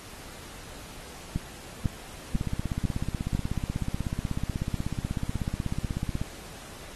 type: two click trains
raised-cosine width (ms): 5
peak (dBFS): -13 / -16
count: 5 / 64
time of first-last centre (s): 1.36-3.35 / 2.35-6.215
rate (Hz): 2.01 / 16.3
effects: pink hiss -45 dBFS RMS until 6.95 s + AAC 32 kbps